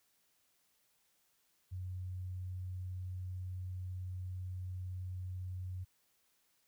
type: tone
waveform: sine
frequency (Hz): 91.8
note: F#2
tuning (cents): -13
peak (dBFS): -39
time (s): 1.71-5.85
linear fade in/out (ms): 20
effects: white hiss -75 dBFS RMS until 6.67 s